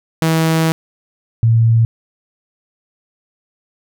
sawtooth / sine tone pair in turn, 161.6 / 114.27 Hz, E3 / A#2, -34 / -34 cents, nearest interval tritone, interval 600 cents, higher first, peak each -8 dBFS, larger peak neither, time 0.22-0.72 / 1.43-1.85 s, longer first, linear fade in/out 0 ms, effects none

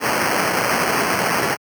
blue noise with sample-and-hold, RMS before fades -19 dBFS, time 0-1.57 s, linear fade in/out 50 ms, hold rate 3675 Hz, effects high-pass 150 Hz 12 dB/octave

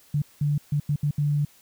sine tone bursts at uneven times, 146.3 Hz, D3, 6 cents flat, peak -20 dBFS, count 6, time 0.14-0.22 / 0.41-0.58 / 0.72-0.8 / 0.89-0.96 / 1.03-1.11 / 1.18-1.45 s, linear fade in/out 5 ms, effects white hiss -56 dBFS RMS until 1.61 s

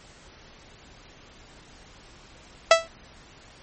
sawtooth tone with exponential decay, 659.3 Hz, E5, in tune, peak -5 dBFS, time 2.71-2.88 s, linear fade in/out 2 ms, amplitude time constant 36 ms, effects pink hiss -50 dBFS RMS until 3.62 s + MP3 32 kbps

